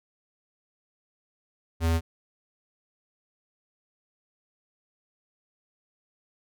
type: tone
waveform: square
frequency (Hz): 82.41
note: E2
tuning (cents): 0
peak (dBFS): -22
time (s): 1.8-2.01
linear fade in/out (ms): 50
effects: none